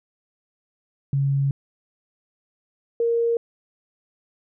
sine tone pair in turn, 138.5 / 465.9 Hz, C#3 / A#4, -1 / -1 cents, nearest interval octave + major sixth, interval 2100 cents, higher second, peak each -18 dBFS, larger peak neither, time 1.13-1.51 / 3-3.37 s, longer first, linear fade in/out 2 ms, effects none

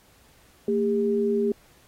sine tone pair together, 226.9 / 403.9 Hz, A#3 / G#4, -47 / -48 cents, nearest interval minor seventh, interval 999 cents, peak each -25 / -22 dBFS, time 0.68-1.52 s, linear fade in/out 2 ms, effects pink hiss -58 dBFS RMS until 1.87 s + AAC 48 kbps

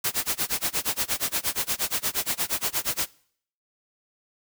white noise with tremolo, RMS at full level -24 dBFS, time 0.04-3.08 s, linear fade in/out 5 ms, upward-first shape sine, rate 8.5 Hz, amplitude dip 100%, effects noise-tail reverb RT60 0.6 s tail -23 dB re dry

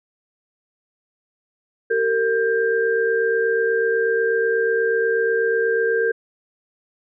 sine tone cluster, 388.7 / 456.9 / 1589 Hz, G4 / A#4 / G6, -15 / -35 / +23 cents, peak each -26 / -18 / -23 dBFS, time 1.9-6.12 s, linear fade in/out 10 ms, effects none

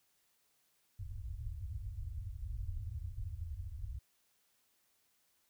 white low-pass noise, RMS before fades -42 dBFS, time 0.99-3.99 s, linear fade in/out 10 ms, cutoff 110 Hz, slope 96 dB/octave, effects white hiss -75 dBFS RMS until 5.49 s

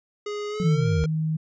square tone with pitch glide, 415.3 to 466.2 Hz, G#4 to A#4, 0 to 0 cents, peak -29 dBFS, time 0.26-1.06 s, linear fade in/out 5 ms, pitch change +200 cents, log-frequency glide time 0.49-0.87 s
sine linear sweep, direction down, 184.5 to 69.3 Hz, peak -22 dBFS, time 0.6-1.04 s, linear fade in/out 0 ms
sine tone, 157.6 Hz, D#3, 23 cents sharp, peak -22 dBFS, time 0.63-1.37 s, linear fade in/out 10 ms
effects resampled to 16000 Hz

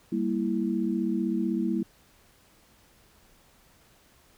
sine chord, E diminished, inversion first, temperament equal with one note detuned, 197.36 / 233.1 / 329.6 Hz, G3 / Bb3 / E4, +12 / 0 / 0 cents, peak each -29 dBFS, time 0.12-1.83 s, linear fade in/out 5 ms, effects pink hiss -60 dBFS RMS until 4.37 s

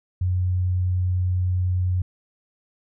sine tone, 91 Hz, F#2, 28 cents flat, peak -19 dBFS, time 0.21-2.02 s, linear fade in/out 5 ms, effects none

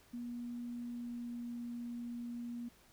sine tone with pitch glide, 240 to 238.3 Hz, B3 to A#3, -49 to +38 cents, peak -40 dBFS, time 0.13-2.69 s, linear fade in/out 10 ms, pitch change -13 cents, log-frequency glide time 0.74-1.53 s, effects pink hiss -65 dBFS RMS until 2.92 s

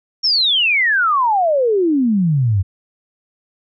sine exponential sweep, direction down, 5588 to 90.1 Hz, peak -12 dBFS, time 0.23-2.63 s, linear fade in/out 20 ms, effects none

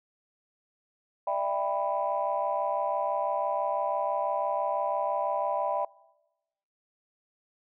sine chord, E minor seventh, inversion third, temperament just, 593.3 / 659.3 / 791.1 / 988.9 Hz, D5 / E5 / G5 / B5, +18 / 0 / +16 / +2 cents, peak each -31 dBFS, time 1.27-5.85 s, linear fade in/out 5 ms, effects noise-tail reverb RT60 1.0 s tail -24 dB re dry + tanh soft clip ceiling -16 dBFS

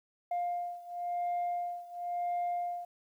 sine beating tone pair, 703 / 703.96 Hz, F5 / F5, +11 / +14 cents, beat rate 0.96 Hz, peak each -33 / -35 dBFS, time 0.31-2.85 s, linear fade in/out 5 ms, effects tanh soft clip ceiling -28 dBFS + 11-bit

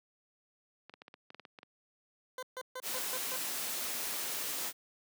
clicks, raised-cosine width 0.3 ms, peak -33 dBFS, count 11, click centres 0.896 / 0.939 / 1.019 / 1.081 / 1.141 / 1.304 / 1.346 / 1.397 / 1.452 / 1.588 / 1.631 s
20% pulse tone bursts, 511 Hz, C5, 41 cents flat, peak -34 dBFS, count 6, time 2.38-3.362 s, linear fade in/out 2 ms, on 47 ms, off 140 ms
white noise, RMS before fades -37 dBFS, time 2.82-4.73 s, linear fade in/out 50 ms
effects high-pass 200 Hz 12 dB/octave

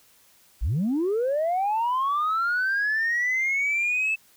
sine linear sweep, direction up, 38.89 to 2637 Hz, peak -20 dBFS, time 0.61-4.16 s, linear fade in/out 20 ms, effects tanh soft clip ceiling -19 dBFS + white hiss -58 dBFS RMS until 4.36 s

